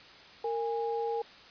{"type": "tone pair together", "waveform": "sine", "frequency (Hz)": [460.6, 822], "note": ["A#4", "G#5"], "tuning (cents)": [-21, -18], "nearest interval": "minor seventh", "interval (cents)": 1003, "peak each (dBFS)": [-31, -34], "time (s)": [0.44, 1.22], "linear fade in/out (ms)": 5, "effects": ["white hiss -52 dBFS RMS until 1.5 s", "resampled to 11025 Hz"]}